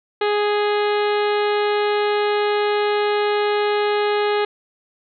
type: harmonic tone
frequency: 415.3 Hz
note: G#4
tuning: in tune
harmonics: 1 / 2 / 3 / 4 / 5 / 6 / 7 / 8 / 9 / 10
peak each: -18 / -24 / -28 / -30 / -32 / -34 / -35 / -36 / -37 / -38 dBFS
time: 0.21-4.45 s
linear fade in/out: 5 ms
effects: none